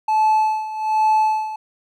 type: tone with tremolo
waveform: triangle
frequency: 867 Hz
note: A5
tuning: 26 cents flat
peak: -10 dBFS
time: 0.08-1.56 s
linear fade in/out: 5 ms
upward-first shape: sine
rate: 1.2 Hz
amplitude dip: 80%
effects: tanh soft clip ceiling -6 dBFS